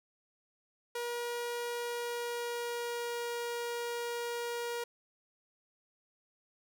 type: tone with pitch glide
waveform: sawtooth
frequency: 478 to 474.7 Hz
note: A#4 to A#4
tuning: +43 to +31 cents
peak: -31 dBFS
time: 0.95-4.84 s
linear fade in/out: 5 ms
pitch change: -12 cents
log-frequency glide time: 1.77-3.3 s
effects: none